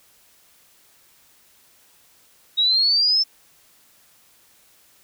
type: exponential sweep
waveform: sine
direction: up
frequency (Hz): 3782 to 5340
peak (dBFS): -15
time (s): 2.57-3.24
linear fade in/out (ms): 20
effects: white hiss -56 dBFS RMS until 5.03 s